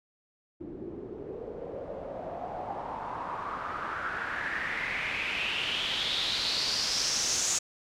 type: noise with low-pass filter sweep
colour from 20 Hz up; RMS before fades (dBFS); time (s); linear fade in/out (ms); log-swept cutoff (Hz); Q
white; -33; 0.6-7.59; 10; 310 to 6900; 4.8
effects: none